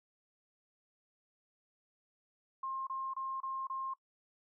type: tone bursts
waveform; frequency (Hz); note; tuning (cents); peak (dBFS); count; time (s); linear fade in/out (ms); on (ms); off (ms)
sine; 1064; C6; +29; -36; 5; 2.63-3.938; 5; 240; 27
effects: noise-tail reverb RT60 0.1 s tail -21 dB re dry